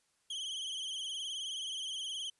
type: tone with vibrato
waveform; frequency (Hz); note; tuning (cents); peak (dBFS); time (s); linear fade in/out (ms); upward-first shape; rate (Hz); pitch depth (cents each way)
40% pulse; 3154; G7; +10; -36; 0.3-2.3; 5; triangle; 19; 100
effects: white hiss -75 dBFS RMS until 2.39 s + resampled to 24000 Hz